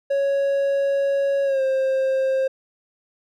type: tone with pitch glide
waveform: triangle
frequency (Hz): 555 to 530.5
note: C#5 to C5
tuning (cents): +2 to +24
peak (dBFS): -16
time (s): 0.1-2.48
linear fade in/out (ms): 10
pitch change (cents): -78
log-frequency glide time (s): 1.44-1.62
effects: none